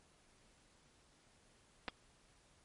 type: clicks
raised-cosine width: 0.3 ms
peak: -24 dBFS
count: 2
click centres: 1.881 / 1.885 s
effects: pink hiss -69 dBFS RMS until 2.64 s + MP3 48 kbps